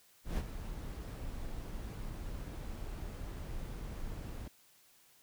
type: noise with ADSR envelope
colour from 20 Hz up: brown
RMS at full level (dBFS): -32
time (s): 0.24-4.48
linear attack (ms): 140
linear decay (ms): 43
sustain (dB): -10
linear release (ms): 3
effects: white hiss -65 dBFS RMS until 5.22 s